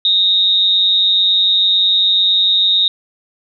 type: tone with amplitude modulation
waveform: sine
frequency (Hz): 3729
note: A#7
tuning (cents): 0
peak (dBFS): -7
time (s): 0.05-2.88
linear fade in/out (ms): 2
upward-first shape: sine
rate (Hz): 191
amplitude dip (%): 60
effects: none